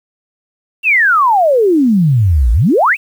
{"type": "exponential two-way sweep", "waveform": "sine", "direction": "down then up", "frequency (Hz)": [2794, 53.2, 2794], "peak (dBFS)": -7, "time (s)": [0.83, 2.97], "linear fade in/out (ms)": 50, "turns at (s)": 2.52, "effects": ["7-bit"]}